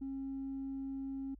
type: tone with tanh clipping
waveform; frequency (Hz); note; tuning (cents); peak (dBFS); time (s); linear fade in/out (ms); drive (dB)
triangle; 270.5; C#4; -42; -38; 0.01-1.35; 10; 5
effects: added 50 Hz sine -54 dBFS peak until 1.39 s